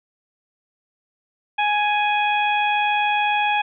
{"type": "harmonic tone", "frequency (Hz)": 833, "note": "G#5", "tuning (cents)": 5, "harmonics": [1, 2, 3, 4], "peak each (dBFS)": [-19, -27, -23, -30], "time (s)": [1.58, 3.62], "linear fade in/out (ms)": 10, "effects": []}